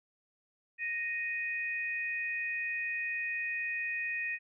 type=tone pair together; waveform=sine; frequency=1864.6 / 2489 Hz; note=A#6 / D#7; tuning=0 / 0 cents; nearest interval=perfect fourth; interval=500 cents; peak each=-35 / -35 dBFS; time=0.78-4.39 s; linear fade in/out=50 ms; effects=none